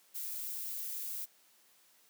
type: noise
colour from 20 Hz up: violet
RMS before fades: -40 dBFS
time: 0.14-1.26 s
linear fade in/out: 20 ms
effects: white hiss -66 dBFS RMS until 2.09 s + high-pass 200 Hz 12 dB/octave